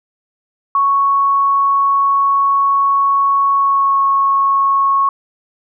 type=tone with pitch glide; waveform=sine; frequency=1108.7 to 1099.8 Hz; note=C#6 to C#6; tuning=0 to -14 cents; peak=-10 dBFS; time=0.75-5.09 s; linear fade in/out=2 ms; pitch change=-14 cents; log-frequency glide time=3.53-3.99 s; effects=none